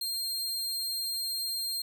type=tone; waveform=sawtooth; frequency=4197 Hz; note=C8; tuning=5 cents sharp; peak=-28 dBFS; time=0.01-1.82 s; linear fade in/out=5 ms; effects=10-bit